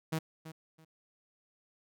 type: tone with echo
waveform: sawtooth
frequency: 159.6 Hz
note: D#3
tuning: 44 cents sharp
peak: -27 dBFS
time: 0.12-0.19 s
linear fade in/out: 10 ms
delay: 330 ms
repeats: 2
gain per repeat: -13 dB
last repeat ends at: 0.85 s
effects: none